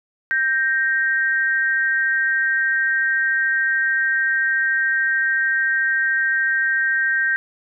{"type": "tone pair together", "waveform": "sine", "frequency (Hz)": [1571.6, 1864.7], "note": ["G6", "A#6"], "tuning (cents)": [4, 0], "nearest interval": "minor third", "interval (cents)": 296, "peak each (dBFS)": [-18, -21], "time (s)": [0.31, 7.36], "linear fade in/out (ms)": 0, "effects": []}